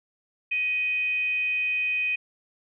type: tone with frequency modulation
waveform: sine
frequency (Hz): 2500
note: D#7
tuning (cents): +8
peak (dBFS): -23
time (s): 0.51-2.16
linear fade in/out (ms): 10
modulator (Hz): 590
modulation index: 0.2
effects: none